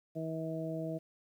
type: harmonic tone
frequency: 160.8 Hz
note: E3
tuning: 43 cents flat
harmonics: 1 / 2 / 3 / 4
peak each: -39 / -40 / -44 / -40 dBFS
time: 0.15-0.99 s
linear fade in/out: 20 ms
effects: 11-bit